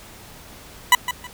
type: tone with echo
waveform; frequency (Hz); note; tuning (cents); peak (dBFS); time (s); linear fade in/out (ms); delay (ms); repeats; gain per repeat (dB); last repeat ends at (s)
20% pulse; 987.8; B5; 0; -4; 0.92-0.95; 2; 160; 2; -12; 1.27
effects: pink hiss -43 dBFS RMS until 1.33 s